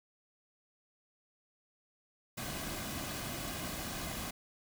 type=noise with comb filter; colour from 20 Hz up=pink; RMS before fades=-40 dBFS; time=2.37-4.31 s; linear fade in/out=10 ms; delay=2.2 ms; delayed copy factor=-0.5; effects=none